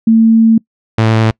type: tone pair in turn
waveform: sine / sawtooth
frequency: 224.8 / 111.21 Hz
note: A3 / A2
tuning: +37 / +19 cents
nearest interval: octave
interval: 1218 cents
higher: first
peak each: -4 dBFS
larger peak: neither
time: 0.07-0.58 / 0.98-1.31 s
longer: first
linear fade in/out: 5 ms
effects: noise-tail reverb RT60 0.1 s tail -25 dB re dry + low-pass 4000 Hz 12 dB/octave